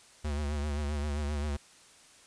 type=tone with vibrato; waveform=square; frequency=73.42 Hz; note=D2; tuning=in tune; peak=-31 dBFS; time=0.24-1.57 s; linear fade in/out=10 ms; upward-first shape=triangle; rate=7.6 Hz; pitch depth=71 cents each way; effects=white hiss -57 dBFS RMS until 2.26 s + resampled to 22050 Hz